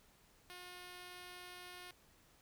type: tone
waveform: 5% pulse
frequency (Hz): 358.8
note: F4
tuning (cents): +47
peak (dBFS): -39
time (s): 0.5-1.91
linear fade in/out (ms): 0
effects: pink hiss -68 dBFS RMS until 2.41 s